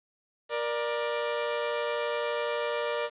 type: tone pair together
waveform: sawtooth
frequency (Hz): 471.9 / 591.9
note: A#4 / D5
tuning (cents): +21 / +13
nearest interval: major third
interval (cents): 392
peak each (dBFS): -27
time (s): 0.49-3.1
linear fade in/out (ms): 50
effects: resampled to 8000 Hz + 9-bit